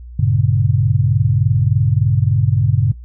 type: chord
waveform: sine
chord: G diminished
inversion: none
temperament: just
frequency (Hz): 98 / 117.6 / 141.12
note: G2 / Bb2 / Db3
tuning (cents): 0 / +16 / +31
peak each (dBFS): -16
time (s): 0.19-2.92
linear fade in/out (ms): 5
effects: noise-tail reverb RT60 0.1 s tail -19 dB re dry + added 60 Hz sine -31 dBFS peak until 3.04 s